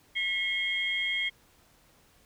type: tone cluster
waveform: sine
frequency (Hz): 1969 / 2159 / 3228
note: B6 / C#7 / G#7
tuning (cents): -6 / -46 / -50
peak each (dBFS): -35 / -29 / -31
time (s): 0.15-1.3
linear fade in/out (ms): 20
effects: tanh soft clip ceiling -18 dBFS + pink hiss -62 dBFS RMS until 2.25 s